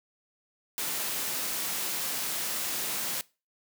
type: high-pass noise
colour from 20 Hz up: white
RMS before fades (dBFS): -32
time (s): 0.78-3.21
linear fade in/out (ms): 0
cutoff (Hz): 130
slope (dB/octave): 24
effects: noise-tail reverb RT60 0.3 s tail -22 dB re dry